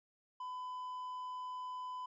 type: tone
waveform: triangle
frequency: 1005 Hz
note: B5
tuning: 30 cents sharp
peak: -39 dBFS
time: 0.4-2.06 s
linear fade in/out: 5 ms
effects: resampled to 16000 Hz